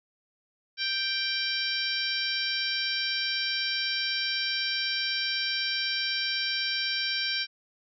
harmonic tone, 784 Hz, G5, in tune, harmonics 2 / 3 / 4 / 5 / 6 / 7, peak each -34 / -34 / -34 / -34 / -34 / -34 dBFS, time 0.77-7.47 s, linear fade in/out 50 ms, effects none

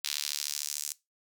sawtooth tone with high-pass filter sweep, 73.42 Hz, D2, in tune, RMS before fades -35 dBFS, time 0.04-0.93 s, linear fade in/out 5 ms, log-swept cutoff 3800 to 6900 Hz, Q 1.6, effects noise-tail reverb RT60 0.2 s tail -19 dB re dry

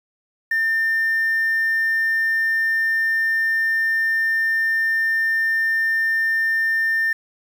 sine tone, 1800 Hz, A6, 39 cents sharp, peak -15 dBFS, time 0.51-7.13 s, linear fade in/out 5 ms, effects tanh soft clip ceiling -15 dBFS + 7-bit

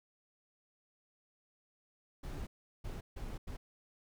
brown noise bursts at uneven times, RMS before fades -42 dBFS, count 4, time 2.23-2.47 / 2.84-3.01 / 3.16-3.38 / 3.47-3.57 s, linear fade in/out 10 ms, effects none

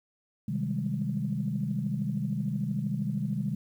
sine chord, Ab major seventh, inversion first, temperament just, 129.78 / 155.74 / 194.67 / 207.7 Hz, C3 / Eb3 / G3 / Ab3, -14 / +2 / -12 / 0 cents, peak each -33 dBFS, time 0.48-3.55 s, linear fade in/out 5 ms, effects tanh soft clip ceiling -17 dBFS + 10-bit

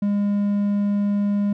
triangle tone, 203.5 Hz, G#3, 35 cents flat, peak -16 dBFS, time 0.02-1.53 s, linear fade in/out 5 ms, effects none

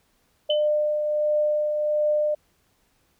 sine tone with tremolo, 601 Hz, D5, 40 cents sharp, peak -18 dBFS, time 0.49-2.35 s, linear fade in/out 10 ms, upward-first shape triangle, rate 1.4 Hz, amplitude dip 40%
sine tone with exponential decay, 3039 Hz, F#7, 46 cents sharp, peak -21 dBFS, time 0.5-0.68 s, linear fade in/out 2 ms, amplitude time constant 38 ms
effects pink hiss -66 dBFS RMS until 3.19 s

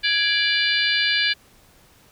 harmonic tone with a mistuned harmonic, 587.3 Hz, D5, in tune, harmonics 3 / 4 / 5 / 6 / 7 / 8, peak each -23 / -24 / -25 / -26 / -26 / -27 dBFS, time 0.03-1.34 s, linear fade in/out 20 ms, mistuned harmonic 3, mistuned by -98 cents, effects pink hiss -54 dBFS RMS until 2.11 s

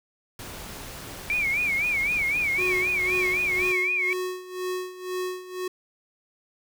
pink noise, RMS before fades -39 dBFS, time 0.39-3.72 s, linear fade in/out 2 ms
sine tone with vibrato, 2300 Hz, D7, 37 cents flat, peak -22 dBFS, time 1.3-4.13 s, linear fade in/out 0 ms, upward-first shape sine, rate 3.9 Hz, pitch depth 130 cents each way
square tone with tremolo, 366.8 Hz, F#4, 15 cents flat, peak -27 dBFS, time 2.58-5.68 s, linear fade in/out 5 ms, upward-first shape sine, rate 2 Hz, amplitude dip 80%
effects none

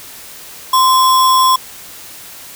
sine tone with sample-and-hold, 1038 Hz, C6, 14 cents flat, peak -7 dBFS, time 0.73-1.56 s, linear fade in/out 5 ms, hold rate 4410 Hz, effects white hiss -34 dBFS RMS until 2.55 s

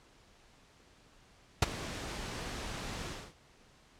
pink noise with ADSR envelope, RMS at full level -23 dBFS, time 1.62-3.34 s, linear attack 4 ms, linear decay 24 ms, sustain -17 dB, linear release 270 ms, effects pink hiss -62 dBFS RMS until 3.99 s + low-pass 7000 Hz 12 dB/octave

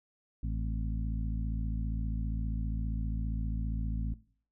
harmonic tone with a mistuned harmonic, 55 Hz, A1, in tune, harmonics 1 / 2 / 3 / 4 / 5, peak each -32 / -38 / -42 / -44 / -46 dBFS, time 0.43-4.14 s, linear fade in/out 5 ms, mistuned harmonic 5, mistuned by -82 cents, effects noise-tail reverb RT60 0.5 s tail -19 dB re dry

